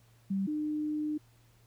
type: tone pair in turn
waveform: sine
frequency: 194.5 / 302.6 Hz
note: G3 / D#4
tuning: -13 / -48 cents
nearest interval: minor sixth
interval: 765 cents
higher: second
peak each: -28 / -30 dBFS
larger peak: first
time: 0.3-0.47 / 0.47-1.18 s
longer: second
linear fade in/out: 10 ms
effects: added 116 Hz sine -61 dBFS peak until 1.66 s + pink hiss -67 dBFS RMS until 1.66 s